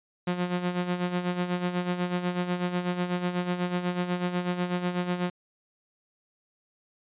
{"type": "tone with tremolo", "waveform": "sawtooth", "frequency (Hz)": 178.3, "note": "F3", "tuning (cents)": 36, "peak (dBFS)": -20, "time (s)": [0.27, 5.3], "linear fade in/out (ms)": 5, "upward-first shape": "sine", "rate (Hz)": 8.1, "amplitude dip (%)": 65, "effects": ["resampled to 8000 Hz"]}